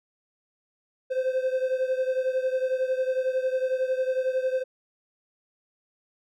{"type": "beating tone pair", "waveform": "triangle", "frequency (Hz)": [515, 526], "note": ["C5", "C5"], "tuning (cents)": [-28, 9], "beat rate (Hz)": 11, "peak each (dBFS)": [-23, -27], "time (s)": [1.1, 4.64], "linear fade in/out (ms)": 20, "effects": []}